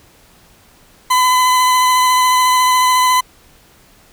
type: tone with vibrato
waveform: 40% pulse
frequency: 1010 Hz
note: B5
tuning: 39 cents sharp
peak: -9 dBFS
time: 1.1-3.21 s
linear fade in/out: 10 ms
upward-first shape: triangle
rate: 14 Hz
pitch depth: 16 cents each way
effects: pink hiss -48 dBFS RMS until 4.12 s